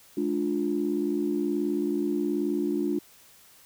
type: chord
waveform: sine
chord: D diminished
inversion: second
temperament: just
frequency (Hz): 211.4 / 293.7 / 352.4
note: Ab3 / D4 / F4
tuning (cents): +31 / 0 / +16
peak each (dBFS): -31 / -27 / -28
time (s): 0.17-2.99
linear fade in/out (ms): 5
effects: tanh soft clip ceiling -15 dBFS + white hiss -55 dBFS RMS until 3.65 s